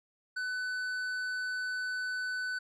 sine tone with tanh clipping, 1500 Hz, F#6, 23 cents sharp, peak -34 dBFS, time 0.36-2.59 s, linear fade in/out 10 ms, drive 9 dB, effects none

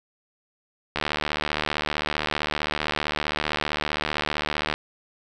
click train, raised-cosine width 0.3 ms, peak -8 dBFS, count 286, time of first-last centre 0.96-4.74 s, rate 75.4 Hz, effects none

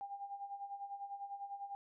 sine tone with tremolo, 800 Hz, G5, 35 cents sharp, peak -40 dBFS, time 0.01-1.75 s, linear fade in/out 0 ms, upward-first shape sine, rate 10 Hz, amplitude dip 70%, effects none

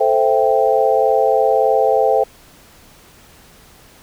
sine chord, A minor seventh, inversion none, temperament equal with one note detuned, 440 / 523.3 / 665.4 / 784 Hz, A4 / C5 / E5 / G5, 0 / 0 / +16 / 0 cents, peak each -17 / -16 / -18 / -17 dBFS, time 0-2.24 s, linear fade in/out 10 ms, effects pink hiss -46 dBFS RMS until 4.02 s

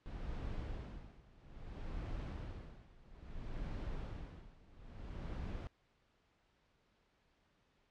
brown noise with tremolo, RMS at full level -42 dBFS, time 0.06-5.67 s, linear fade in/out 0 ms, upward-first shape sine, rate 0.6 Hz, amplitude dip 90%, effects pink hiss -75 dBFS RMS until 7.9 s + low-pass 4000 Hz 12 dB/octave

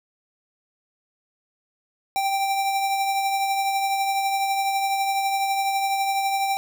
square tone with tremolo, 784 Hz, G5, in tune, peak -20 dBFS, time 2.16-6.57 s, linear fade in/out 0 ms, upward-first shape triangle, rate 12 Hz, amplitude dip 40%, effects none

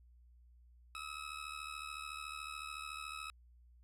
20% pulse tone with amplitude modulation, 1285 Hz, E6, 45 cents flat, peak -35 dBFS, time 0.95-3.3 s, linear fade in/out 0 ms, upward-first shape sine, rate 73.8 Hz, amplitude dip 75%, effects added 60 Hz sine -60 dBFS peak until 3.83 s + low-pass 11000 Hz 12 dB/octave

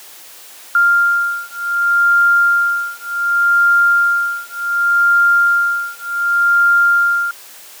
sine beating tone pair, 1396.9 / 1397.57 Hz, F6 / F6, 0 / +1 cents, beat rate 0.67 Hz, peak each -14 dBFS, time 0.75-7.31 s, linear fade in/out 2 ms, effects white hiss -38 dBFS RMS until 7.8 s + high-pass 400 Hz 12 dB/octave

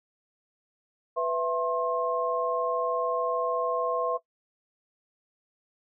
sine tone cluster, 497.4 / 664 / 1066 Hz, B4 / E5 / C6, +12 / +12 / +32 cents, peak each -29 dBFS, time 1.16-4.18 s, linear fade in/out 20 ms, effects noise-tail reverb RT60 0.1 s tail -17 dB re dry

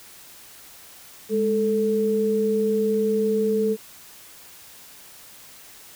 sine tone pair together, 207.7 / 440.1 Hz, G#3 / A4, 0 / 0 cents, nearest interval octave + minor second, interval 1300 cents, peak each -24 / -20 dBFS, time 1.29-3.77 s, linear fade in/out 50 ms, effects white hiss -46 dBFS RMS until 5.95 s

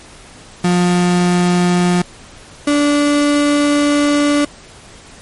35% pulse tone pair in turn, 177.5 / 290.8 Hz, F3 / D4, +28 / -17 cents, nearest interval major sixth, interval 855 cents, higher second, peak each -9 dBFS, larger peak neither, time 0.64-2.02 / 2.67-4.45 s, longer second, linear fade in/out 5 ms, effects pink hiss -39 dBFS RMS until 5.21 s + MP3 48 kbps

